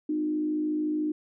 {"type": "tone with frequency modulation", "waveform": "sine", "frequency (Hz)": 304.8, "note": "D#4", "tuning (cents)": -36, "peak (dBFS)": -25, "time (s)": [0.09, 1.12], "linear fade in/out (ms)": 5, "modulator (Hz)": 53.8, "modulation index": 0.44, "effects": []}